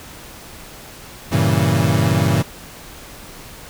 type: chord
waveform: 35% pulse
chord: G diminished seventh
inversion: none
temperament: equal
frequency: 98 / 116.54 / 138.59 / 164.81 Hz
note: G2 / Bb2 / Db3 / Fb3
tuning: 0 / 0 / 0 / 0 cents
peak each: -18 dBFS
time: 1.31-2.43 s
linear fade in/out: 20 ms
effects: pink hiss -38 dBFS RMS until 3.69 s